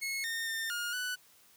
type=tone with pitch steps; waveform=sawtooth; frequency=2179 / 1830 / 1808 / 1425 / 1489 Hz; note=C#7 / A#6 / A6 / F6 / F#6; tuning=-30 / -32 / +47 / +34 / +11 cents; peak=-30 dBFS; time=0.01-1.16 s; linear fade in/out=20 ms; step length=230 ms; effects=white hiss -62 dBFS RMS until 1.56 s + high-pass 60 Hz 12 dB/octave